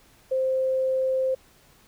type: tone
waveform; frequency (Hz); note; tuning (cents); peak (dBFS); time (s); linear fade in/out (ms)
sine; 523.3; C5; 0; -21; 0.31-1.35; 10
effects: pink hiss -57 dBFS RMS until 1.87 s